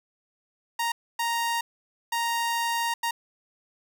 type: tone bursts at uneven times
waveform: sawtooth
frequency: 932.3 Hz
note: A#5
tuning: in tune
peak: -21 dBFS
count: 4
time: 0.79-0.92 / 1.19-1.61 / 2.12-2.94 / 3.03-3.11 s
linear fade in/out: 5 ms
effects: none